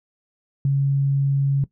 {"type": "tone", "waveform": "sine", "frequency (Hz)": 138.59, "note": "C#3", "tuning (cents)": 0, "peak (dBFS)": -16, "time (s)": [0.65, 1.64], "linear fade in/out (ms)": 2, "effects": ["noise-tail reverb RT60 0.1 s tail -17 dB re dry"]}